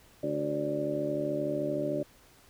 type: harmonic tone with a mistuned harmonic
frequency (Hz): 73.42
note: D2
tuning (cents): 0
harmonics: 2 / 3 / 4 / 5 / 6 / 7 / 8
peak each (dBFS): -39 / -42 / -34 / -35 / -44 / -44 / -32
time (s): 0.23-2.03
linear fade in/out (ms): 5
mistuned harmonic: 7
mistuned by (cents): +78
effects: pink hiss -59 dBFS RMS until 2.49 s